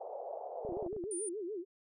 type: band-pass noise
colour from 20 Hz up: white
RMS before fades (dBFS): -43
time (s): 0-0.88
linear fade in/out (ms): 10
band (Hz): 490 to 740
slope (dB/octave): 48
type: tone with vibrato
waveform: sine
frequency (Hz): 385.5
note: G4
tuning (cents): -29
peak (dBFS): -37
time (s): 0.62-1.65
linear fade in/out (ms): 50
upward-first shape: sine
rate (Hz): 6.9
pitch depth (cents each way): 230
type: clicks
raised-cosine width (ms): 2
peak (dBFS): -33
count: 9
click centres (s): 0.65 / 0.691 / 0.722 / 0.77 / 0.826 / 0.864 / 0.929 / 0.965 / 1.039
type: tone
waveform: sine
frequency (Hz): 9260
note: D9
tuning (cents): -25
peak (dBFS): -38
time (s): 1.11-1.29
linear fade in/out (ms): 2
effects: none